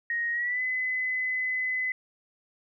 sine tone with pitch glide, 1874 to 2020 Hz, A#6 to B6, +9 to +39 cents, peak -26 dBFS, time 0.1-1.92 s, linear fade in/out 2 ms, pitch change +130 cents, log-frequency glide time 0.32-0.62 s, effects none

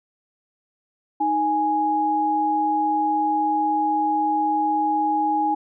sine tone pair together, 311.1 / 830.5 Hz, D#4 / G#5, 0 / 0 cents, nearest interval octave + perfect fourth, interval 1700 cents, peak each -25 / -19 dBFS, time 1.2-5.55 s, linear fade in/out 10 ms, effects none

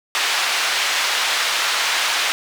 white band-pass noise, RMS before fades -20 dBFS, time 0.15-2.32 s, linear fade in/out 0 ms, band 850 to 3900 Hz, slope 12 dB/octave, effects none

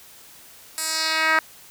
10% pulse tone with band-pass filter sweep, 317.7 Hz, D#4, 36 cents sharp, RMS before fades -22 dBFS, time 0.78-1.39 s, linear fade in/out 0 ms, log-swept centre 9800 to 1600 Hz, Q 1.5, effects white hiss -47 dBFS RMS until 1.7 s

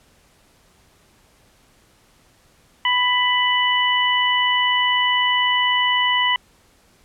harmonic tone, 992 Hz, B5, 7 cents sharp, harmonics 1 / 2 / 3, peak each -20 / -20 / -20 dBFS, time 2.85-6.36 s, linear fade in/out 2 ms, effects pink hiss -56 dBFS RMS until 7.04 s + low-pass 12000 Hz 12 dB/octave

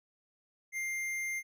sine tone with hard clipping, 2100 Hz, C7, 6 cents sharp, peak -35 dBFS, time 0.72-1.43 s, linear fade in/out 50 ms, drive 12 dB, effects none

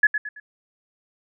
sine tone with echo, 1700 Hz, G#6, 40 cents sharp, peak -11 dBFS, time 0.03-0.07 s, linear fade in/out 5 ms, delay 110 ms, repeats 3, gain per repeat -9 dB, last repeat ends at 0.4 s, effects none

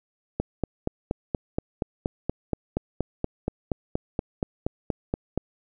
click train, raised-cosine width 2 ms, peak -11 dBFS, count 22, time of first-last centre 0.4-5.376 s, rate 4.22 Hz, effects none

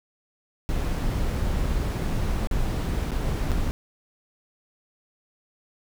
brown noise with dropouts, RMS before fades -25 dBFS, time 0.69-3.71 s, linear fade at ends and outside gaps 0 ms, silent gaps 0.805-0.809 / 2.472-2.512 / 3.109-3.117 / 3.51-3.517 s, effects none

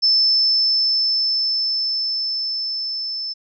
sine tone with level ramp, 5274 Hz, E8, in tune, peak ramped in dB -12 to -24 dBFS, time 0.02-3.34 s, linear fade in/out 20 ms, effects none

